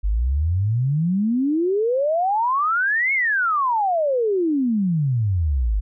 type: exponential two-way sweep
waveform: sine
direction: up then down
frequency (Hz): 47.56 to 2217 to 47.56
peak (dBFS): -17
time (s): 0.03-5.81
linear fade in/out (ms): 20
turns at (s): 3.13
effects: none